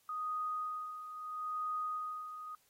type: tone with tremolo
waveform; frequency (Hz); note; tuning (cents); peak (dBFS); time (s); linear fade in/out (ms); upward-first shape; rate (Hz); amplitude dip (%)
sine; 1244.5; D#6; 0; -34; 0.09-2.55; 2; sine; 0.76; 65
effects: white hiss -71 dBFS RMS until 2.69 s + AAC 48 kbps